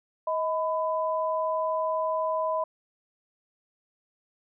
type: tone pair together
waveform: sine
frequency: 634.1 / 1002 Hz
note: D#5 / B5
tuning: +33 / +25 cents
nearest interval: minor sixth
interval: 792 cents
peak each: -27 / -28 dBFS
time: 0.27-2.64 s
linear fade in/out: 5 ms
effects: none